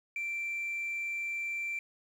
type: tone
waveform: sine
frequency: 2349 Hz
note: D7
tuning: in tune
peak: -31 dBFS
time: 0.16-1.79 s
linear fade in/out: 2 ms
effects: tanh soft clip ceiling -30 dBFS + 10-bit